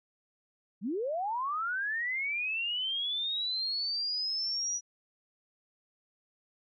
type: linear sweep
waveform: sine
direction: up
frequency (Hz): 169.6 to 5870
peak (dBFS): -30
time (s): 0.81-4.81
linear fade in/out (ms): 50
effects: none